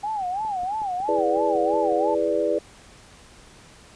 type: tone with vibrato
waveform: sine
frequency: 792 Hz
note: G5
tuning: 18 cents sharp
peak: -24 dBFS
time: 0.03-2.15 s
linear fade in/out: 10 ms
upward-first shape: sine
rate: 3 Hz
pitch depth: 180 cents each way
type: click train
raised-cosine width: 2 ms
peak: -30 dBFS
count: 9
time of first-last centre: 0.45-1.923 s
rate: 5.43 Hz
type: chord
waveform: sine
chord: E dominant seventh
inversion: none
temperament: equal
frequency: 329.6 / 415.3 / 493.9 / 587.3 Hz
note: E4 / G#4 / B4 / D5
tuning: 0 / 0 / 0 / 0 cents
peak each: -27 / -26 / -25 / -24 dBFS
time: 1.08-2.59 s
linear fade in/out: 10 ms
effects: pink hiss -49 dBFS RMS until 3.95 s + resampled to 22050 Hz